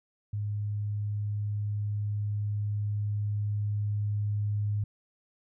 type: tone with level ramp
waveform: sine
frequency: 103.83 Hz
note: G#2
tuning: in tune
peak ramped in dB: -29 to -26 dBFS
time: 0.33-4.84 s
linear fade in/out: 5 ms
effects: none